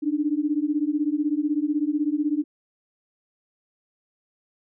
sine beating tone pair, 290 / 306 Hz, D4 / D#4, -22 / -29 cents, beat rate 16 Hz, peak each -24 dBFS, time 0.02-2.44 s, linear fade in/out 20 ms, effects none

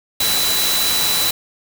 sine tone in noise, 3966 Hz, B7, 7 cents sharp, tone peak -19 dBFS, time 0.2-1.31 s, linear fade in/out 5 ms, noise white, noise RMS -19 dBFS, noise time 0.2-1.31 s, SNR -3 dB, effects none

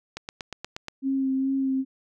click train, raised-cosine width 0.2 ms, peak -16 dBFS, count 7, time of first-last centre 0.17-0.883 s, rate 8.41 Hz
sine tone with vibrato, 267.4 Hz, C4, 38 cents sharp, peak -22 dBFS, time 1.02-1.85 s, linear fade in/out 50 ms, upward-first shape sine, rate 2.4 Hz, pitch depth 18 cents each way
effects none

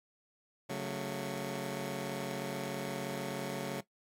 15% pulse chord, F# minor, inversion second, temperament just, 138.75 / 185 / 222 Hz, C#3 / F#3 / A3, +2 / 0 / +16 cents, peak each -34 / -34 / -35 dBFS, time 0.69-3.81 s, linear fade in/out 10 ms, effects noise-tail reverb RT60 0.1 s tail -17 dB re dry + AAC 64 kbps

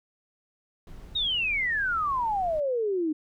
brown noise, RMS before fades -44 dBFS, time 0.87-2.6 s, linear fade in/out 2 ms
sine exponential sweep, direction down, 3811 to 298.6 Hz, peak -24 dBFS, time 1.15-3.13 s, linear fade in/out 10 ms
effects none

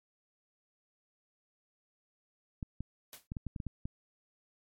clicks, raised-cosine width 5 ms, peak -25 dBFS, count 9, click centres 2.628 / 2.806 / 3.319 / 3.368 / 3.467 / 3.562 / 3.602 / 3.667 / 3.855 s
white noise with exponential decay, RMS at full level -43 dBFS, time 3.13-3.27 s, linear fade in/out 1 ms, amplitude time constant 29 ms
effects MP3 64 kbps

